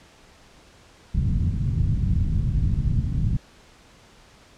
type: low-pass noise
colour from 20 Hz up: white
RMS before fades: -22 dBFS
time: 1.14-3.37 s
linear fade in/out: 5 ms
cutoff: 150 Hz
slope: 24 dB/octave
effects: pink hiss -52 dBFS RMS until 4.57 s + low-pass 7000 Hz 12 dB/octave